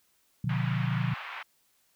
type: chord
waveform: sine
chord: B diminished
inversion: none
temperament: just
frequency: 123.47 / 148.16 / 177.8 Hz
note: B2 / D3 / F3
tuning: 0 / +16 / +31 cents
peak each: -29 / -31 / -32 dBFS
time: 0.44-1.14 s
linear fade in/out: 5 ms
type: band-pass noise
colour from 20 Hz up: pink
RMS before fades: -40 dBFS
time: 0.49-1.43 s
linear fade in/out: 5 ms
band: 910 to 2800 Hz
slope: 24 dB/octave
effects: white hiss -69 dBFS RMS until 1.95 s